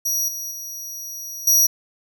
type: tone with level steps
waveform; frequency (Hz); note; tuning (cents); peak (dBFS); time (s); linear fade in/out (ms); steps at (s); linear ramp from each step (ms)
sawtooth; 5770; F#8; -44; -17 / -25 / -28 / -10; 0.05-1.67; 10; 0.28 / 0.51 / 1.47; 5
effects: none